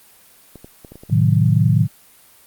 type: clicks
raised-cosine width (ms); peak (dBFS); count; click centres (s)
2; -24; 7; 0.557 / 0.645 / 0.848 / 0.92 / 0.956 / 1.035 / 1.098
type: chord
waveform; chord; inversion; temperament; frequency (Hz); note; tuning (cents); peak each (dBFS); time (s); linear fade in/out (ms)
sine; A diminished seventh; none; equal; 110 / 130.81 / 155.56 / 185; A2 / C3 / Eb3 / Gb3; 0 / 0 / 0 / 0; -15 / -19 / -16 / -21; 1.09-1.88; 50
effects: white hiss -49 dBFS RMS until 2.46 s + Opus 32 kbps